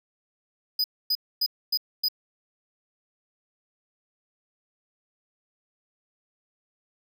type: tone bursts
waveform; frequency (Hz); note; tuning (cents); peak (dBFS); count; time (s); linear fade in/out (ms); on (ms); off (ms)
square; 4978; D#8; 0; -22; 5; 0.79-2.085; 5; 51; 260
effects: none